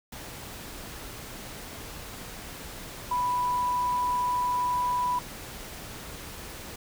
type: tone in noise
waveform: sine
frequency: 987.8 Hz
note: B5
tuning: in tune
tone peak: -24 dBFS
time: 3.11-5.19 s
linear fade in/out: 5 ms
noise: pink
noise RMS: -41 dBFS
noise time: 0.12-6.76 s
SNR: +14 dB
effects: none